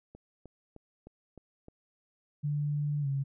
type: click train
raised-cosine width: 2 ms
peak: -35 dBFS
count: 6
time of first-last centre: 0.15-1.684 s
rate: 3.26 Hz
type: tone with pitch glide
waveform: sine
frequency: 146.83 to 137.79 Hz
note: D3 to C#3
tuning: 0 to -10 cents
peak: -28 dBFS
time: 2.43-3.24 s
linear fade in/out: 20 ms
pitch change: -110 cents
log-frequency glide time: 3.01-3.07 s
effects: none